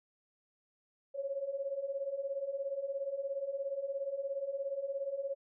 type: beating tone pair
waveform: sine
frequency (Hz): 539 / 556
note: C#5 / C#5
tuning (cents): -49 / +5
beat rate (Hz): 17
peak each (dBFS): -40 / -36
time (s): 1.14-5.35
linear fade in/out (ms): 20
effects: none